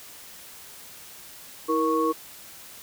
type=tone cluster; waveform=sine; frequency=322.1 / 470.7 / 1106 Hz; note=E4 / A#4 / C#6; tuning=-40 / +17 / -4 cents; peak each=-25 dBFS; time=1.68-2.13 s; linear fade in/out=20 ms; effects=white hiss -45 dBFS RMS until 2.82 s